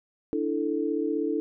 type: chord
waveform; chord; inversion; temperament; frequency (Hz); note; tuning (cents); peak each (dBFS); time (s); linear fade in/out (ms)
sine; D suspended second; none; equal; 293.7 / 329.6 / 440; D4 / E4 / A4; 0 / 0 / 0; -29; 0.33-1.4; 0
effects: none